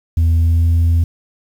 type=tone with pitch glide; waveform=sine; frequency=82.41 to 83.71 Hz; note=E2 to E2; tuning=0 to +27 cents; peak=-7 dBFS; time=0.17-1.04 s; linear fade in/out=5 ms; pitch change=+27 cents; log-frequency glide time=0.34-0.69 s; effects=tanh soft clip ceiling -9 dBFS + 7-bit

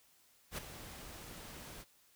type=noise with ADSR envelope; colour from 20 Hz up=pink; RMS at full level=-39 dBFS; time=0.51-1.85 s; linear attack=69 ms; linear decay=10 ms; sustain=-11 dB; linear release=40 ms; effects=white hiss -68 dBFS RMS until 2.15 s

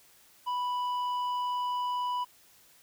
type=tone with tanh clipping; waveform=sine; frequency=987.8 Hz; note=B5; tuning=in tune; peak=-30 dBFS; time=0.46-2.25 s; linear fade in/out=20 ms; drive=7 dB; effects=white hiss -60 dBFS RMS until 2.82 s

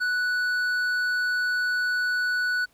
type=tone with hard clipping; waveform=sine; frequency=1480 Hz; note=F#6; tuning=in tune; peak=-24 dBFS; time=0-2.66 s; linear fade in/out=20 ms; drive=6 dB; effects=pink hiss -63 dBFS RMS until 2.73 s

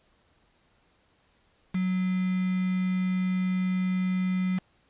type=tone with quantisation; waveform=sine; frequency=185 Hz; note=F#3; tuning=in tune; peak=-24 dBFS; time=1.74-4.59 s; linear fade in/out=10 ms; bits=6; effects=pink hiss -66 dBFS RMS until 4.89 s + resampled to 8000 Hz

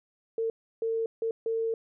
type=tone bursts at uneven times; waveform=sine; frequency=452.3 Hz; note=A4; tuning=48 cents sharp; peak=-26 dBFS; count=4; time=0.38-0.5 / 0.82-1.06 / 1.22-1.31 / 1.46-1.74 s; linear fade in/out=2 ms; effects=none

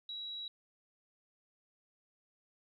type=tone; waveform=sine; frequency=3883 Hz; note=B7; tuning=30 cents flat; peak=-40 dBFS; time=0.09-0.48 s; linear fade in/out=2 ms; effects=13-bit

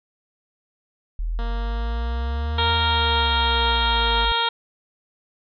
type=exponential two-way sweep; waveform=sine; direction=up then down; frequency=39.11 to 82.41 to 50.3 Hz; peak=-22 dBFS; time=1.19-4.32 s; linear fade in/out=0 ms; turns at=2.7 s
type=tone; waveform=10% pulse; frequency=233.1 Hz; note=A#3; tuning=in tune; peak=-24 dBFS; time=1.39-4.25 s; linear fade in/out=0 ms
type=harmonic tone; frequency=464.2 Hz; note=A#4; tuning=7 cents flat; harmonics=1 / 2 / 3 / 4 / 5 / 6 / 7 / 8 / 9; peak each=-32 / -23 / -26 / -34 / -34 / -35 / -25 / -27 / -35 dBFS; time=2.58-4.49 s; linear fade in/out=5 ms
effects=resampled to 11025 Hz

